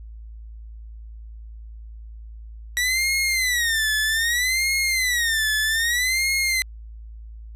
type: tone with vibrato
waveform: sawtooth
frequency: 1929 Hz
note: B6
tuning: 41 cents flat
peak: -16 dBFS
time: 2.77-6.62 s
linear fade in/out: 0 ms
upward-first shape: sine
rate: 0.63 Hz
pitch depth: 190 cents each way
effects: added 55 Hz sine -36 dBFS peak until 7.55 s + resampled to 32000 Hz